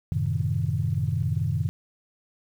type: chord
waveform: sine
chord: F# diminished seventh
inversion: none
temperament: equal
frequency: 92.5 / 110 / 130.81 / 155.56 Hz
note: F#2 / A2 / C3 / Eb3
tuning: 0 / 0 / 0 / 0 cents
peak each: -28 dBFS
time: 0.12-1.69 s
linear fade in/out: 0 ms
effects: tanh soft clip ceiling -12 dBFS + 9-bit